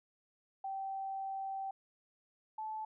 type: tone pair in turn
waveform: sine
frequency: 776 / 869.6 Hz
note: G5 / A5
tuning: -18 / -21 cents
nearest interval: major second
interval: 197 cents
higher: second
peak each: -37 / -38 dBFS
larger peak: first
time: 0.64-1.71 / 2.58-2.85 s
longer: first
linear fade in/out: 5 ms
effects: none